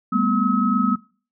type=tone cluster; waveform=sine; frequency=199.8 / 226 / 249.4 / 1282 Hz; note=G3 / A3 / B3 / E6; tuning=+33 / +47 / +17 / -49 cents; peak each=-22 dBFS; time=0.12-0.96 s; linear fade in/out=10 ms; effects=noise-tail reverb RT60 0.4 s tail -21 dB re dry